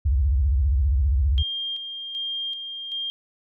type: tone with vibrato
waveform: sine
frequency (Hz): 67.9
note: C#2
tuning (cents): -35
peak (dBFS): -17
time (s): 0.05-1.43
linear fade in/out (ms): 10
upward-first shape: sine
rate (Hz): 15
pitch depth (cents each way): 270
type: tone with tremolo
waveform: sine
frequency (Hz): 3206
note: G7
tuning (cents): +38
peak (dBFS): -26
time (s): 1.38-3.1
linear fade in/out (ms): 0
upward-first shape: square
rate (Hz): 1.3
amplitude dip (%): 45
effects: none